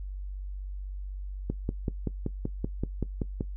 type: click train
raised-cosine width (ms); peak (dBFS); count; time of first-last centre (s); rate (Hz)
3; -16; 11; 1.5-3.408; 5.24
effects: noise-tail reverb RT60 0.1 s tail -18 dB re dry + added 48 Hz sine -34 dBFS peak until 3.56 s